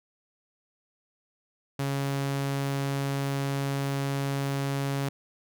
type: tone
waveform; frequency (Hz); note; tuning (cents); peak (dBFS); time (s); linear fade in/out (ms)
sawtooth; 138.59; C#3; 0; -23; 1.79-5.09; 5
effects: none